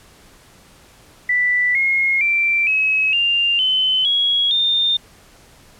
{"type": "tone with pitch steps", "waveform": "sine", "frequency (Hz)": [1975.5, 2154, 2349, 2562, 2794, 3047, 3322, 3623], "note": ["B6", "C7", "D7", "E7", "F7", "G7", "G#7", "A7"], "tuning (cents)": [0, 50, 0, -50, 0, -50, 0, 50], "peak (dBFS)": -14, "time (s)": [1.29, 4.97], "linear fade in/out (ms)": 5, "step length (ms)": 460, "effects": ["pink hiss -48 dBFS RMS until 5.79 s", "low-pass 12000 Hz 12 dB/octave"]}